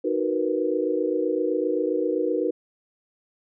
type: chord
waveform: sine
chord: B major seventh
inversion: first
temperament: equal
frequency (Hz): 311.1 / 370 / 466.2 / 493.9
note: D#4 / F#4 / A#4 / B4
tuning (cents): 0 / 0 / 0 / 0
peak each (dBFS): -27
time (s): 0.04-2.51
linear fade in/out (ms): 10
effects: none